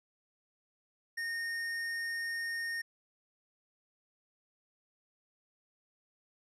sine tone with tanh clipping, 1842 Hz, A#6, 21 cents flat, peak -36 dBFS, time 1.17-2.82 s, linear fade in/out 10 ms, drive 13 dB, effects resampled to 32000 Hz

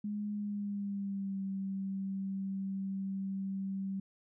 sine tone with pitch glide, 207.7 to 193.79 Hz, G#3 to G3, 0 to -20 cents, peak -34 dBFS, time 0.04-4 s, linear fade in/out 5 ms, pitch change -120 cents, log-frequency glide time 0.32-1.41 s, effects none

